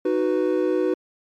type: chord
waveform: triangle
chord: B major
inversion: first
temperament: equal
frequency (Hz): 311.1 / 370 / 493.9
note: D#4 / F#4 / B4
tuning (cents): 0 / 0 / 0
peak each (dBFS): -22 / -20 / -22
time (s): 0.05-0.94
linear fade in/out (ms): 5
effects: MP3 64 kbps